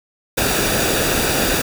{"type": "noise with comb filter", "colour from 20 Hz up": "pink", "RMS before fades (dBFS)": -18, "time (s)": [0.37, 1.62], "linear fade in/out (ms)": 10, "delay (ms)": 0.95, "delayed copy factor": -0.5, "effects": []}